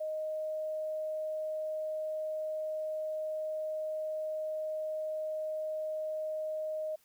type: tone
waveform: sine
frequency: 622 Hz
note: D#5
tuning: 1 cent flat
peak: -33 dBFS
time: 0-6.96 s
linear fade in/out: 10 ms
effects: white hiss -68 dBFS RMS until 7.04 s